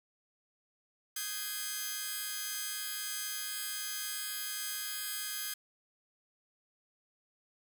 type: chord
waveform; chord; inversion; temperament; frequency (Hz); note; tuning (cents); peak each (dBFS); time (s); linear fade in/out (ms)
5% pulse; Ab major seventh; second; just; 1245.9 / 1557.4 / 1661.2 / 2077; Eb6 / G6 / Ab6 / C7; +2 / -12 / 0 / -13; -34 / -30 / -29 / -35; 1.16-5.54; 5
effects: none